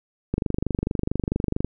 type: click train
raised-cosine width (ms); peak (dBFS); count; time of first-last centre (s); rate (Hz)
3; -10; 33; 0.34-1.646; 24.5
effects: none